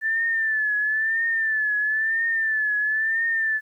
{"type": "tone with vibrato", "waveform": "sine", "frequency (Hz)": 1760, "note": "A6", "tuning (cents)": 0, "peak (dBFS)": -20, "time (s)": [0.01, 3.61], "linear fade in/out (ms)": 50, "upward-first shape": "triangle", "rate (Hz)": 1, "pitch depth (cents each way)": 78, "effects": ["10-bit"]}